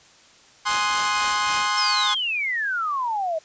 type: chord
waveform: sawtooth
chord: Ab dominant seventh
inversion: none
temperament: equal with one note detuned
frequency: 830.6 / 1050.1 / 1244.5 / 1480 Hz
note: Ab5 / C6 / Eb6 / Gb6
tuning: 0 / +6 / 0 / 0 cents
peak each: -25 / -19 / -24 / -25 dBFS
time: 0.65-2.15 s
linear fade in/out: 20 ms
type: noise with tremolo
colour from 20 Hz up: white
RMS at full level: -29 dBFS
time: 0.66-1.7 s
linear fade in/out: 50 ms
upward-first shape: sine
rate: 3.7 Hz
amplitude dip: 55%
type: exponential sweep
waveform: sine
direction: down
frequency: 5410 to 619 Hz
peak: -22 dBFS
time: 1.77-3.39 s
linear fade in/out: 10 ms
effects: white hiss -52 dBFS RMS until 3.44 s + resampled to 16000 Hz